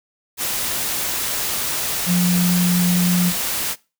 sine tone in noise, 177.7 Hz, F3, 30 cents sharp, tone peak -14 dBFS, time 2.06-3.33 s, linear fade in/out 50 ms, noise white, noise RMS -23 dBFS, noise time 0.37-3.76 s, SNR +6 dB, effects noise-tail reverb RT60 0.3 s tail -22 dB re dry

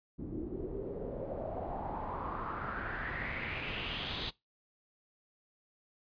pink noise with low-pass filter sweep, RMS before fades -39 dBFS, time 0.18-4.31 s, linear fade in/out 20 ms, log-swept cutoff 280 to 3900 Hz, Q 4.9, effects noise-tail reverb RT60 0.2 s tail -22 dB re dry + resampled to 11025 Hz

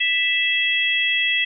harmonic tone, 659.3 Hz, E5, in tune, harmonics 3 / 4 / 5, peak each -22 / -21 / -22 dBFS, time 0-1.45 s, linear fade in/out 10 ms, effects none

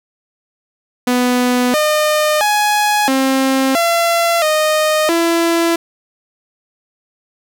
sawtooth tone with pitch steps, 248 / 608 / 837 / 266.3 / 679 / 617 / 335.5 Hz, B3 / D#5 / G#5 / C4 / F5 / D#5 / E4, +7 / -40 / +13 / +31 / -49 / -15 / +31 cents, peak -8 dBFS, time 1.07-5.76 s, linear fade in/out 5 ms, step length 670 ms, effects none

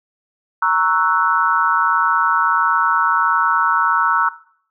sine chord, F# dominant seventh, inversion first, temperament equal, 932.3 / 1108.7 / 1318.5 / 1480 Hz, A#5 / C#6 / E6 / F#6, 0 / 0 / 0 / 0 cents, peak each -19 / -20 / -17 / -20 dBFS, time 0.62-4.29 s, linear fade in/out 5 ms, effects noise-tail reverb RT60 0.6 s tail -19 dB re dry

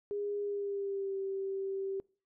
sine tone with pitch glide, 408.8 to 388.5 Hz, G#4 to G4, -27 to -16 cents, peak -33 dBFS, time 0.11-2 s, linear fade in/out 0 ms, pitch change -89 cents, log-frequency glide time 0.41-1.17 s, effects noise-tail reverb RT60 0.4 s tail -25 dB re dry

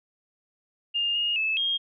sine tone with pitch steps, 2818 / 2851 / 2611 / 3238 Hz, F7 / F7 / E7 / G#7, +15 / +35 / -17 / -45 cents, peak -23 dBFS, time 0.94-1.78 s, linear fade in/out 20 ms, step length 210 ms, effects none

